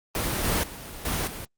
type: noise with level steps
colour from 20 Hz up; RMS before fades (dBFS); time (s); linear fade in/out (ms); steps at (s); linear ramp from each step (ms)
pink; -27 / -24 / -39 / -27 / -36; 0.15-1.45; 2; 0.44 / 0.63 / 1.05 / 1.27; 5
effects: Opus 24 kbps